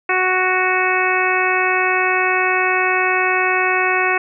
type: harmonic tone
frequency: 370 Hz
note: F#4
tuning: in tune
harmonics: 1 / 2 / 3 / 4 / 5 / 6 / 7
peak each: -22 / -22 / -22 / -22 / -22 / -22 / -22 dBFS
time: 0.09-4.18 s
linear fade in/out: 5 ms
effects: none